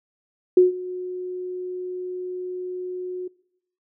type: tone with ADSR envelope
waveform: sine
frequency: 364.3 Hz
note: F#4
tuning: 27 cents flat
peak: -8 dBFS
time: 0.57-3.28 s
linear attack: 4 ms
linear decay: 140 ms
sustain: -20 dB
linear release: 8 ms
effects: noise-tail reverb RT60 0.8 s tail -23 dB re dry